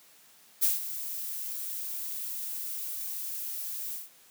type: noise with ADSR envelope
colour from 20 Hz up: violet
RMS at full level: -23 dBFS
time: 0.61-4.1 s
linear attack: 22 ms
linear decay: 160 ms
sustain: -13 dB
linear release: 170 ms
effects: white hiss -58 dBFS RMS until 4.3 s + high-pass 150 Hz 12 dB/octave